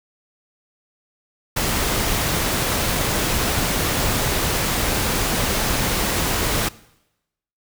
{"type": "noise", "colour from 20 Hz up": "pink", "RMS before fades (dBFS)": -21, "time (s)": [1.56, 6.69], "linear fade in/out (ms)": 10, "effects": ["noise-tail reverb RT60 0.9 s tail -21 dB re dry"]}